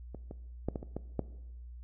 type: clicks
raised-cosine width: 2 ms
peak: -29 / -29 / -18 / -22 / -29 / -22 / -17 dBFS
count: 7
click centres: 0.147 / 0.311 / 0.686 / 0.758 / 0.829 / 0.966 / 1.193 s
effects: noise-tail reverb RT60 1.0 s tail -18 dB re dry + added 60 Hz sine -44 dBFS peak until 1.83 s